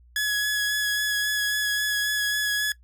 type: tone with vibrato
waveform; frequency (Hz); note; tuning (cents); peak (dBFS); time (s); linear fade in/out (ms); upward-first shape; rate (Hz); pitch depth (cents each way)
sawtooth; 1686; G#6; +26; -19; 0.16-2.72; 2; sine; 3.7; 15
effects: noise-tail reverb RT60 0.1 s tail -20 dB re dry + added 60 Hz sine -51 dBFS peak until 2.83 s